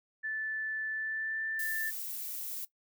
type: tone with pitch glide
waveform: sine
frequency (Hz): 1752 to 1772.4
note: A6 to A6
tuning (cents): -8 to +12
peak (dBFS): -33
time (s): 0.23-1.91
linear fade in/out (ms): 20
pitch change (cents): +20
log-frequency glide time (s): 0.91-1.44
type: noise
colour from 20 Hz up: violet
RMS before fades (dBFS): -39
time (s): 1.59-2.65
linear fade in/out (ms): 5
effects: noise-tail reverb RT60 0.1 s tail -17 dB re dry